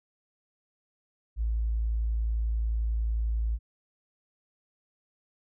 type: tone with tanh clipping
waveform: triangle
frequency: 55.6 Hz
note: A1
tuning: 19 cents sharp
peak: -25 dBFS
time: 1.36-3.59 s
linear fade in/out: 50 ms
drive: 4 dB
effects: none